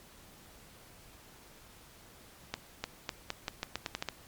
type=accelerating click train; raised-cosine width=0.2 ms; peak=-16 dBFS; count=11; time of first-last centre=2.54-4.087 s; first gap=300 ms; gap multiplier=0.84; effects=pink hiss -56 dBFS RMS until 4.27 s + MP3 96 kbps